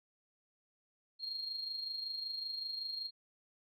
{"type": "tone with amplitude modulation", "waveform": "sine", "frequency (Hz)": 4236, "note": "C8", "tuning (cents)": 21, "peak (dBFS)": -35, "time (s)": [1.19, 3.11], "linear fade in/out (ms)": 50, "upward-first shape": "sine", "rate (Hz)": 25.3, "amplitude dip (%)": 55, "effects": ["tanh soft clip ceiling -31 dBFS"]}